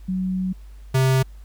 sine / square tone pair in turn, 186.1 / 131.59 Hz, F#3 / C3, +10 / +10 cents, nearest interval tritone, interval 600 cents, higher first, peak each -21 / -16 dBFS, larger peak second, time 0.08-0.53 / 0.94-1.23 s, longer first, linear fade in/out 10 ms, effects added 50 Hz sine -38 dBFS peak until 1.44 s + pink hiss -59 dBFS RMS until 1.44 s

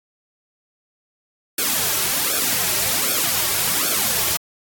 white noise with flanger, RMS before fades -20 dBFS, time 1.58-4.37 s, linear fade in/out 5 ms, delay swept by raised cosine 1 to 4.1 ms, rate 1.3 Hz, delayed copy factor -1, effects AAC 64 kbps

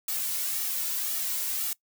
blue noise with flanger, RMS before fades -30 dBFS, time 0.08-1.73 s, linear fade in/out 2 ms, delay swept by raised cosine 1.9 to 2.57 ms, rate 1.9 Hz, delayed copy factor -0.55, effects noise-tail reverb RT60 0.1 s tail -21 dB re dry

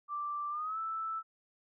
sine tone with pitch glide, 1174.7 to 1318.6 Hz, D6 to E6, 0 to 0 cents, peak -34 dBFS, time 0.08-1.23 s, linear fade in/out 50 ms, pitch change +200 cents, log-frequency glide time 0.5-0.78 s, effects none

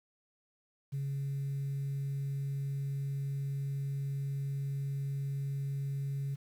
sine tone, 138.59 Hz, C#3, in tune, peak -31 dBFS, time 0.92-6.36 s, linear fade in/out 20 ms, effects tanh soft clip ceiling -30 dBFS + 10-bit

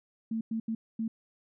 sine tone bursts at uneven times, 224.3 Hz, A3, 34 cents sharp, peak -29 dBFS, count 4, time 0.31-0.41 / 0.51-0.6 / 0.68-0.75 / 0.99-1.08 s, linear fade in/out 5 ms, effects none

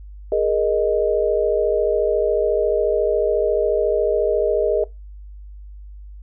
sine chord, Ab suspended second, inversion none, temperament equal with one note detuned, 415.3 / 469.4 / 622.3 Hz, Ab4 / Bb4 / Eb5, 0 / +12 / 0 cents, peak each -20 dBFS, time 0.32-4.84 s, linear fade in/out 2 ms, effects noise-tail reverb RT60 0.2 s tail -21 dB re dry + added 50 Hz sine -35 dBFS peak until 6.22 s

